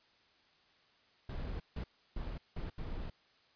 brown noise bursts at uneven times, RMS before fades -40 dBFS, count 5, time 1.29-1.6 / 1.76-1.84 / 2.16-2.38 / 2.56-2.7 / 2.78-3.1 s, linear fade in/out 5 ms, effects white hiss -68 dBFS RMS until 3.55 s + resampled to 11025 Hz

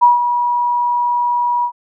sine tone with ADSR envelope, 966 Hz, B5, 39 cents flat, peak -4 dBFS, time 0.01-1.72 s, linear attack 23 ms, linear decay 150 ms, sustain -9 dB, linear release 79 ms, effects none

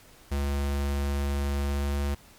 square tone with pitch glide, 70.5 to 70.95 Hz, C#2 to C#2, +30 to +41 cents, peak -26 dBFS, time 0.31-2.15 s, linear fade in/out 10 ms, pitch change +11 cents, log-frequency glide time 1.67-1.97 s, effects pink hiss -54 dBFS RMS until 2.38 s + MP3 96 kbps

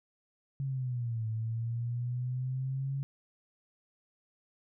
sine exponential two-way sweep, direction down then up, 138.59 to 110 to 138.59 Hz, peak -31 dBFS, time 0.6-3.03 s, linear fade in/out 0 ms, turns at 1.27 s, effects none

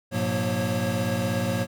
square tone cluster, 102.9 / 119.5 / 179.7 / 235 / 547 Hz, G#2 / A#2 / F3 / A#3 / C#5, -16 / +43 / +50 / +14 / -23 cents, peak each -31 dBFS, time 0.11-1.67 s, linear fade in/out 50 ms, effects none

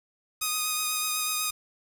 5% pulse tone with vibrato, 1244.5 Hz, D#6, in tune, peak -15 dBFS, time 0.41-1.51 s, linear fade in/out 10 ms, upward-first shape triangle, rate 8.1 Hz, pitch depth 21 cents each way, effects 7-bit

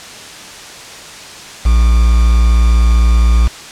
triangle tone with quantisation, 57.8 Hz, A#1, 14 cents flat, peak -4 dBFS, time 1.65-3.48 s, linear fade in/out 10 ms, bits 4, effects white hiss -31 dBFS RMS until 3.71 s + low-pass 7000 Hz 12 dB/octave

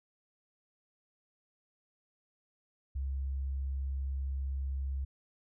sine tone, 67.6 Hz, C#2, 43 cents flat, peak -32 dBFS, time 2.95-5.05 s, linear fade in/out 10 ms, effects none

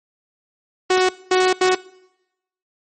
sawtooth tone bursts at uneven times, 370 Hz, F#4, in tune, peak -9 dBFS, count 3, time 0.9-1.09 / 1.31-1.53 / 1.61-1.75 s, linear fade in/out 5 ms, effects noise-tail reverb RT60 0.9 s tail -21 dB re dry + MP3 32 kbps

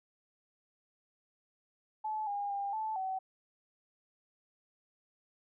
sine tone with pitch steps, 863 / 811 / 800 / 873 / 759 Hz, A5 / G#5 / G5 / A5 / F#5, -34 / -41 / +35 / -14 / +44 cents, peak -33 dBFS, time 2.04-3.19 s, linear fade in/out 10 ms, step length 230 ms, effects none

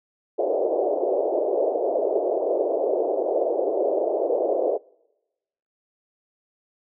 white band-pass noise, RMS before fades -23 dBFS, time 0.38-4.78 s, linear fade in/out 20 ms, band 360 to 650 Hz, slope 48 dB/octave, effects noise-tail reverb RT60 1.0 s tail -26 dB re dry

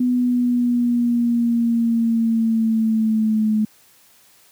sine linear sweep, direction down, 249 to 214.3 Hz, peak -15 dBFS, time 0-3.65 s, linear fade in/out 5 ms, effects white hiss -53 dBFS RMS until 4.51 s + high-pass 60 Hz 12 dB/octave

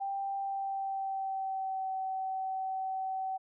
sine tone with pitch glide, 787 to 762 Hz, G5 to G5, +7 to -49 cents, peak -32 dBFS, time 0-3.38 s, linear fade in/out 20 ms, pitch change -56 cents, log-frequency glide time 0.37-1.91 s, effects none

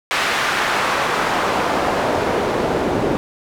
pink noise with band-pass filter sweep, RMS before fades -19 dBFS, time 0.11-3.17 s, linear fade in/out 0 ms, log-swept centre 1800 to 370 Hz, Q 0.94, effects none

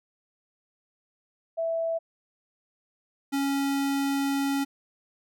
sine / square tone pair in turn, 659.3 / 277.2 Hz, E5 / C#4, 0 / 0 cents, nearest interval octave + minor third, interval 1500 cents, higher first, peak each -25 dBFS, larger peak neither, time 1.57-1.99 / 3.32-4.65 s, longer second, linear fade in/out 20 ms, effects none

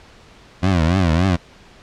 20% pulse tone with vibrato, 87.3 Hz, F2, in tune, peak -9 dBFS, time 0.62-1.37 s, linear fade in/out 20 ms, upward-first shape triangle, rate 3.5 Hz, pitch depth 210 cents each way, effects pink hiss -46 dBFS RMS until 1.82 s + low-pass 5000 Hz 12 dB/octave

